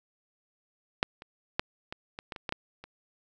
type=clicks; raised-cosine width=0.3 ms; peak=-7 / -28 / -9 / -21 / -22 / -21 / -24 / -16 / -14 / -28 dBFS; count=10; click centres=1.029 / 1.221 / 1.595 / 1.925 / 2.189 / 2.322 / 2.362 / 2.492 / 2.524 / 2.84 s; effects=none